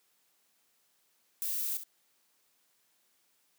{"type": "noise with echo", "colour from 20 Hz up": "violet", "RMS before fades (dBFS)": -34, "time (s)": [1.42, 1.77], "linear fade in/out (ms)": 0, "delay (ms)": 65, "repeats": 1, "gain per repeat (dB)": -10, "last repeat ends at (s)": 1.835, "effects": ["white hiss -72 dBFS RMS until 3.58 s", "high-pass 150 Hz 12 dB/octave"]}